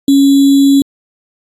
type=tone with sample-and-hold; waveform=sine; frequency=277.2 Hz; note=C#4; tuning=in tune; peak=-4 dBFS; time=0.08-0.82 s; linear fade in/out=2 ms; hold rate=3675 Hz; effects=AAC 64 kbps